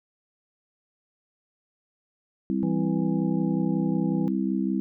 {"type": "chord", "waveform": "sine", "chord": "C major", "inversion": "second", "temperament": "just", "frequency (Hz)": [196.22, 261.6, 327], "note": ["G3", "C4", "E4"], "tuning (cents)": [2, 0, -14], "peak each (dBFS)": [-26, -28, -29], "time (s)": [2.5, 4.8], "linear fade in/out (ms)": 0}
{"type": "harmonic tone", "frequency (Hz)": 165, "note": "E3", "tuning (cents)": 2, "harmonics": [1, 3, 5], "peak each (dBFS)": [-28, -38, -42], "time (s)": [2.63, 4.28], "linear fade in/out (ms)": 0}
{"effects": []}